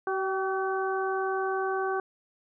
harmonic tone with a mistuned harmonic, 380.6 Hz, F#4, 49 cents sharp, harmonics 1 / 2 / 3 / 4, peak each -29 / -32 / -34 / -35 dBFS, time 0.07-2 s, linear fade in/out 2 ms, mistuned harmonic 2, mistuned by +25 cents, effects none

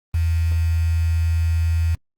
sine tone with quantisation, 82.5 Hz, E2, 2 cents sharp, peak -16 dBFS, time 0.14-1.95 s, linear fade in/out 5 ms, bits 6, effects Opus 24 kbps

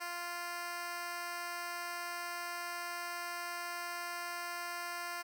10% pulse tone with high-pass filter, 348.1 Hz, F4, 6 cents flat, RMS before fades -41 dBFS, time 0-5.23 s, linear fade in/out 20 ms, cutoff 710 Hz, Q 0.74, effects none

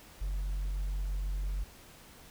sine tone, 46.81 Hz, F#1, 21 cents sharp, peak -28 dBFS, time 0.21-1.64 s, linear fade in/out 10 ms, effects tanh soft clip ceiling -30 dBFS + pink hiss -54 dBFS RMS until 2.3 s

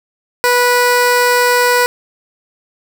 15% pulse tone, 490.3 Hz, B4, 13 cents flat, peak -3 dBFS, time 0.44-1.86 s, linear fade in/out 0 ms, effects none

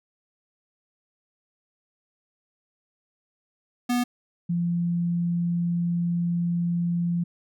square / sine tone pair in turn, 244.5 / 172.31 Hz, B3 / F3, -17 / -23 cents, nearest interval tritone, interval 606 cents, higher first, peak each -22 dBFS, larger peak neither, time 3.89-4.04 / 4.49-7.24 s, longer second, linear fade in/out 10 ms, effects none

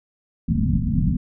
white low-pass noise, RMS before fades -20 dBFS, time 0.48-1.17 s, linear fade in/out 10 ms, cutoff 250 Hz, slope 96 dB/octave, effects none

